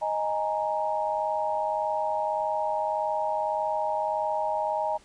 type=chord; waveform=sine; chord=D# suspended fourth; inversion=none; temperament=equal; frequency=622.3 / 830.6 / 932.3 Hz; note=D#5 / G#5 / A#5; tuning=0 / 0 / 0 cents; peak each=-29 / -29 / -30 dBFS; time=0.01-4.98 s; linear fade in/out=20 ms; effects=pink hiss -57 dBFS RMS until 5.04 s + resampled to 22050 Hz